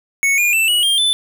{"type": "tone with pitch steps", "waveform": "square", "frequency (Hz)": [2212, 2426, 2661, 2919, 3201, 3511], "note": ["C#7", "D#7", "E7", "F#7", "G7", "A7"], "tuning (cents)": [-4, -44, 16, -24, 36, -4], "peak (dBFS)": -13, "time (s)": [0.23, 1.13], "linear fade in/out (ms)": 0, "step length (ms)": 150, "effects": []}